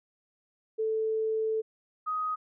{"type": "tone pair in turn", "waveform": "sine", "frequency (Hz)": [440, 1253.2], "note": ["A4", "D#6"], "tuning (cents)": [0, 12], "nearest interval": "octave + tritone", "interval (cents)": 1812, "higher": "second", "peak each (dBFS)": [-26, -28], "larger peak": "first", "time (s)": [[0.78, 1.62], [2.06, 2.36]], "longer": "first", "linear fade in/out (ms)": 20, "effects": []}